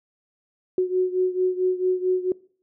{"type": "beating tone pair", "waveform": "sine", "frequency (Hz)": [367, 371.5], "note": ["F#4", "F#4"], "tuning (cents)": [-14, 7], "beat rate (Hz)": 4.5, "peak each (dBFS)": [-21, -24], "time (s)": [0.78, 2.32], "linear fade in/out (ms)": 2, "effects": ["noise-tail reverb RT60 0.5 s tail -23 dB re dry"]}